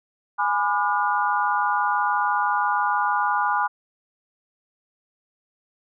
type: chord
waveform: sine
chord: G# diminished seventh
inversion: none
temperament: just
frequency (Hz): 830.6 / 996.7 / 1196.1 / 1435.3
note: G#5 / B5 / D6 / F6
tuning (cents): 0 / +16 / +31 / +47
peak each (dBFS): -24 / -24 / -26 / -26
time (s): 0.38-3.68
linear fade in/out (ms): 20
effects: none